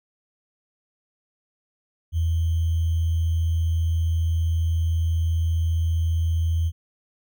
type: tone with sample-and-hold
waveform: sine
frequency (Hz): 82.6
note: E2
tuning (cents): +4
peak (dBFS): -19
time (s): 2.12-6.72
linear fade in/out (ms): 50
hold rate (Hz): 3150
effects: none